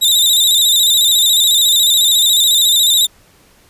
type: tone with vibrato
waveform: sawtooth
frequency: 3711 Hz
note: A#7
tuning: 9 cents flat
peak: -6 dBFS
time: 0.01-3.07 s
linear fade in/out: 20 ms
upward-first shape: square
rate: 14 Hz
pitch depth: 58 cents each way
effects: pink hiss -49 dBFS RMS until 3.69 s + resampled to 32000 Hz